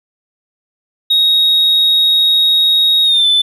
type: tone with pitch glide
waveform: sine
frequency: 3767 to 3515 Hz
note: A#7 to A7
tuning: +17 to -2 cents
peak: -6 dBFS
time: 1.1-3.42 s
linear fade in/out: 10 ms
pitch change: -119 cents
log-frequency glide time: 3.04-3.26 s
effects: tanh soft clip ceiling -6 dBFS + 8-bit